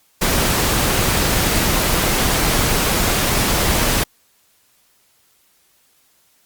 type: noise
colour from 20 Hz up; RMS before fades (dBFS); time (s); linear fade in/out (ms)
pink; -17; 0.21-4.04; 10
effects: white hiss -58 dBFS RMS until 6.45 s + Opus 48 kbps